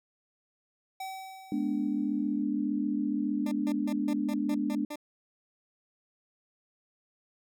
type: tone with exponential decay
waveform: square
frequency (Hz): 764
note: G5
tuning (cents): -45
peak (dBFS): -35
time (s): 1-2.43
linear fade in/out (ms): 5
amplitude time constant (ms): 310
type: chord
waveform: sine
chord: G# diminished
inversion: none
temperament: equal with one note detuned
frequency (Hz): 211.9 / 246.9 / 293.7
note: G#3 / B3 / D4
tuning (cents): +35 / 0 / 0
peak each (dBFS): -32 / -33 / -30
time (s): 1.52-4.85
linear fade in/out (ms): 2
type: tone bursts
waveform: 20% pulse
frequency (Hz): 297.7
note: D4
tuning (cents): +24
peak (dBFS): -31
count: 8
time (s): 3.46-4.958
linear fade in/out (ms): 5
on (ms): 56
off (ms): 150
effects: none